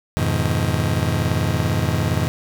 35% pulse chord, F half-diminished seventh, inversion none, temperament just, 87.31 / 104.77 / 125.72 / 157.15 Hz, F2 / Ab2 / Cb3 / Eb3, 0 / +16 / +31 / +18 cents, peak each -22 dBFS, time 0.17-2.28 s, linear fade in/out 0 ms, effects none

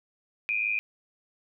sine tone pair together, 2386 / 2492 Hz, D7 / D#7, +27 / +2 cents, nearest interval minor second, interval 75 cents, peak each -28 dBFS, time 0.49-0.79 s, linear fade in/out 0 ms, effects none

